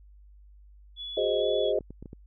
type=tone with vibrato; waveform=sine; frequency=3382 Hz; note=G#7; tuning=31 cents sharp; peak=-35 dBFS; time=0.96-1.73 s; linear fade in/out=50 ms; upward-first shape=square; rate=2.2 Hz; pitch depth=15 cents each way
type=chord; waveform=sine; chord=Ab dominant seventh; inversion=third; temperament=equal with one note detuned; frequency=370 / 410.8 / 523.3 / 622.3 Hz; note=Gb4 / Ab4 / C5 / Eb5; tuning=0 / -19 / 0 / 0 cents; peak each=-32 / -28 / -29 / -28 dBFS; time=1.17-1.79 s; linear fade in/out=5 ms
type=clicks; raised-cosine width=3 ms; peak=-29 dBFS; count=5; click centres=1.808 / 1.906 / 2.026 / 2.058 / 2.131 s
effects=added 50 Hz sine -50 dBFS peak until 2.26 s